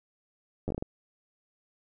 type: slowing click train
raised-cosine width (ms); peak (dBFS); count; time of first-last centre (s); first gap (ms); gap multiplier
2; -19; 7; 0.68-0.824; 10; 1.35
effects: none